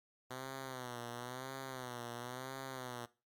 5% pulse tone with vibrato, 126.3 Hz, B2, 39 cents sharp, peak -32 dBFS, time 0.3-3.06 s, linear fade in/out 10 ms, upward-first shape sine, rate 0.98 Hz, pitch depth 100 cents each way, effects noise-tail reverb RT60 0.3 s tail -19 dB re dry + Opus 48 kbps

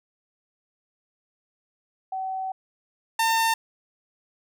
sine / sawtooth tone pair in turn, 760 / 903.8 Hz, F#5 / A5, +46 / +46 cents, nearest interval minor third, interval 300 cents, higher second, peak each -27 / -16 dBFS, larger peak second, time 2.12-2.52 / 3.19-3.54 s, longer first, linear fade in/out 5 ms, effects none

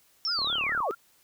sine linear sweep, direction down, 5500 to 349.2 Hz, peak -26 dBFS, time 0.25-0.91 s, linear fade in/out 0 ms
sine tone with vibrato, 1245 Hz, D#6, 1 cent sharp, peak -34 dBFS, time 0.27-0.95 s, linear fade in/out 10 ms, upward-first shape sine, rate 4.7 Hz, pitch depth 240 cents each way
click train, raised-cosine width 1 ms, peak -27 dBFS, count 16, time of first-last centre 0.39-0.804 s, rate 36.2 Hz
effects white hiss -63 dBFS RMS until 1.23 s

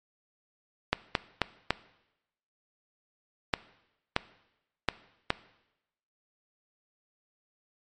clicks, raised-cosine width 0.3 ms, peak -7 dBFS, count 8, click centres 0.93 / 1.152 / 1.417 / 1.706 / 3.538 / 4.164 / 4.887 / 5.304 s, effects noise-tail reverb RT60 0.9 s tail -18 dB re dry + MP3 48 kbps

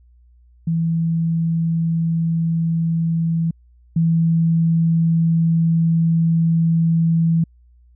sine tone pair in turn, 164.81 / 164.81 Hz, E3 / E3, 0 / 0 cents, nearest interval unison, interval 0 cents, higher neither, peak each -16 / -13 dBFS, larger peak second, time 0.67-3.51 / 3.96-7.44 s, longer second, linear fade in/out 5 ms, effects added 60 Hz sine -48 dBFS peak until 7.95 s

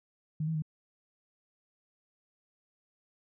sine tone with pitch steps, 154.8 / 160.7 / 154.8 Hz, D#3 / E3 / D#3, -9 / -44 / -9 cents, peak -29 dBFS, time 0.4-0.622 s, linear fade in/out 5 ms, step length 74 ms, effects none

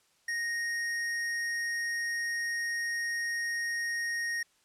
square tone, 1864.7 Hz, A#6, in tune, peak -31 dBFS, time 0.28-4.43 s, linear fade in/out 5 ms, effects white hiss -68 dBFS RMS until 4.64 s + low-pass 9000 Hz 12 dB/octave

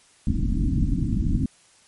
pink low-pass noise, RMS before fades -22 dBFS, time 0.27-1.46 s, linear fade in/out 2 ms, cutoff 310 Hz, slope 96 dB/octave, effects white hiss -56 dBFS RMS until 1.87 s + MP3 48 kbps

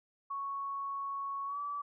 sine tone with pitch glide, 1108.7 to 1152.4 Hz, C#6 to D6, 0 to -33 cents, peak -35 dBFS, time 0.3-1.82 s, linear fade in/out 10 ms, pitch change +67 cents, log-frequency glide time 1.46-1.59 s, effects none

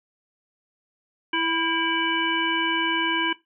harmonic tone with a mistuned harmonic, 330 Hz, E4, 2 cents sharp, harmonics 1 / 3 / 5 / 7 / 9, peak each -28 / -28 / -28 / -28 / -28 dBFS, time 1.33-3.33 s, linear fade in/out 5 ms, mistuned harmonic 5, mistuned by -42 cents, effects noise-tail reverb RT60 0.2 s tail -18 dB re dry

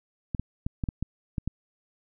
clicks, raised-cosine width 5 ms, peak -16 dBFS, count 8, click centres 0.348 / 0.396 / 0.665 / 0.838 / 0.888 / 1.026 / 1.382 / 1.476 s, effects none

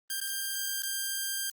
5% pulse tone with dropouts, 1591 Hz, G6, 25 cents sharp, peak -20 dBFS, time 0.1-1.5 s, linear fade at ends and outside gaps 2 ms, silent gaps 0.202-0.213 / 0.822-0.833 s, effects Opus 24 kbps

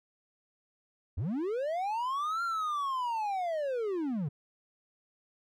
triangle linear two-way sweep, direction up then down, 70 to 1396 to 131 Hz, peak -28 dBFS, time 1.17-4.29 s, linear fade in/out 10 ms, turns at 2.43 s, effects none

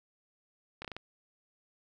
slowing click train, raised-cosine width 0.3 ms, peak -24 dBFS, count 5, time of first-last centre 0.82-0.966 s, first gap 26 ms, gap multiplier 1.23, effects none

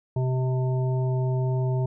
harmonic tone, 128.7 Hz, C3, 28 cents flat, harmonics 1 / 3 / 5 / 7, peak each -22 / -32 / -36 / -39 dBFS, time 0.16-1.86 s, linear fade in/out 5 ms, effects none

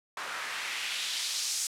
white noise with band-pass filter sweep, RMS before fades -34 dBFS, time 0.17-1.67 s, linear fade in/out 2 ms, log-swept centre 1100 to 6800 Hz, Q 1.4, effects low-pass 12000 Hz 12 dB/octave

